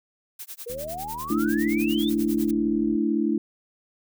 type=noise with tremolo; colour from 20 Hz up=blue; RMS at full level=-36 dBFS; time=0.39-2.51 s; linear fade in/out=5 ms; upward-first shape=sine; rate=10 Hz; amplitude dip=100%
type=exponential sweep; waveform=sine; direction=up; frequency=463.5 to 3724 Hz; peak=-31 dBFS; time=0.66-2.1 s; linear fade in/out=10 ms
type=click train; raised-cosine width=3 ms; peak=-32 dBFS; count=176; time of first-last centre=0.7-2.952 s; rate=77.7 Hz
type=chord; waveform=sine; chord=A suspended fourth; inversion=none; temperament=equal with one note detuned; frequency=220 / 293.7 / 331.7 Hz; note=A3 / D4 / E4; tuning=0 / 0 / +11 cents; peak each=-25 dBFS; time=1.3-3.38 s; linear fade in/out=5 ms
effects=none